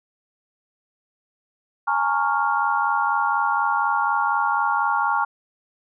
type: chord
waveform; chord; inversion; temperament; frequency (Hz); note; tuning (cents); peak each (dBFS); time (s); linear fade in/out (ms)
sine; Bb minor seventh; third; equal with one note detuned; 830.6 / 914.7 / 1108.7 / 1396.9; Ab5 / Bb5 / Db6 / F6; 0 / -33 / 0 / 0; -24; 1.87-5.25; 10
effects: none